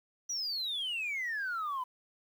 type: exponential sweep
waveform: sine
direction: down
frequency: 5940 to 987.8 Hz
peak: -31 dBFS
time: 0.29-1.84 s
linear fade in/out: 10 ms
effects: tanh soft clip ceiling -30 dBFS + 10-bit